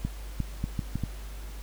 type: clicks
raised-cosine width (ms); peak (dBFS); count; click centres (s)
5; -16; 6; 0.05 / 0.403 / 0.641 / 0.792 / 0.956 / 1.037
effects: added 50 Hz sine -37 dBFS peak until 1.62 s + pink hiss -49 dBFS RMS until 1.62 s